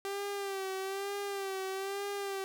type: tone with vibrato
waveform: sawtooth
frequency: 392 Hz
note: G4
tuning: in tune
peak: -31 dBFS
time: 0.05-2.44 s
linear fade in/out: 0 ms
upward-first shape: sine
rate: 1.1 Hz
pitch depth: 50 cents each way
effects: none